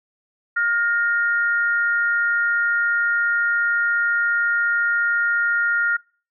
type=tone pair together; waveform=sine; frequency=1415.7 / 1850 Hz; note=F6 / A#6; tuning=+23 / -14 cents; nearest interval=perfect fourth; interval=463 cents; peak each=-18 / -24 dBFS; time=0.56-5.97 s; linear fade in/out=10 ms; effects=noise-tail reverb RT60 0.4 s tail -25 dB re dry